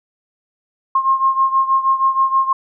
sine beating tone pair, 1067 / 1073.3 Hz, C6 / C6, +34 / +44 cents, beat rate 6.3 Hz, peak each -14 / -18 dBFS, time 0.95-2.53 s, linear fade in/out 5 ms, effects none

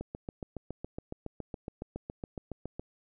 click train, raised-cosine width 2 ms, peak -24 dBFS, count 21, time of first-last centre 0.01-2.796 s, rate 7.18 Hz, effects none

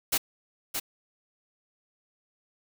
white noise with echo, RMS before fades -25 dBFS, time 0.12-0.18 s, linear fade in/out 10 ms, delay 620 ms, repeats 1, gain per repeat -6 dB, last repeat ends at 0.8 s, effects none

